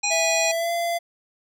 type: harmonic tone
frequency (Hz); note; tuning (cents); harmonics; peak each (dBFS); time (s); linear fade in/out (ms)
823; G#5; -16; 1 / 3 / 5 / 7 / 9; -29 / -25 / -29 / -27 / -28; 0.03-0.52; 10
type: tone with pitch glide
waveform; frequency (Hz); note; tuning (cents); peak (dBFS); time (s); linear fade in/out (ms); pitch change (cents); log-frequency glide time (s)
square; 658 to 683.6; E5 to F5; -3 to -37; -23; 0.1-0.99; 20; +66; 0.5-0.71
effects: none